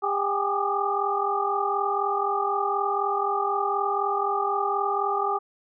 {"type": "tone cluster", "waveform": "sine", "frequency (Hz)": [401.5, 783, 822, 1179, 1223], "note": ["G4", "G5", "G#5", "D6", "D#6"], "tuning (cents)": [41, -2, -18, 6, -30], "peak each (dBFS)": -29, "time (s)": [0.02, 5.39], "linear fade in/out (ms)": 20, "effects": []}